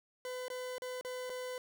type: tone with dropouts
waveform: 40% pulse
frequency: 504 Hz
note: B4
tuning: 35 cents sharp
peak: -38 dBFS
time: 0.25-1.58 s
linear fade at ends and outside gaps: 1 ms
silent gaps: 0.482-0.501 / 0.782-0.82 / 1.011-1.048 / 1.296-1.3 s
effects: none